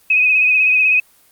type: tone with vibrato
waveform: sine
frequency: 2523 Hz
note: D#7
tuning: 23 cents sharp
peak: -10 dBFS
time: 0.1-1 s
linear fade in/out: 5 ms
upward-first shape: sine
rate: 16 Hz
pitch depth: 38 cents each way
effects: white hiss -52 dBFS RMS until 1.31 s + Opus 32 kbps